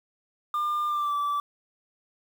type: tone with pitch glide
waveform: sine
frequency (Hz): 1200 to 1159.8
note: D6 to D6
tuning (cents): +37 to -22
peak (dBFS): -22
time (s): 0.54-1.4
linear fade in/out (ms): 2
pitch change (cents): -59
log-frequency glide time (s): 0.88-1.14
effects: tanh soft clip ceiling -23 dBFS + 8-bit